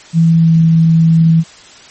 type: tone with pitch glide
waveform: sine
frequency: 164.81 to 163.29 Hz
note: E3 to E3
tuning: 0 to -16 cents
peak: -5 dBFS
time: 0.13-1.44 s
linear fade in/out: 50 ms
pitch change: -16 cents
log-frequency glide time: 0.36-0.52 s
effects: white hiss -38 dBFS RMS until 1.9 s + MP3 32 kbps